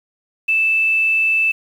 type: tone with quantisation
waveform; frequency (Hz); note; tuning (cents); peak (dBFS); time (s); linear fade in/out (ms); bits
sine; 2637; E7; 0; -13; 0.48-1.52; 10; 7
effects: none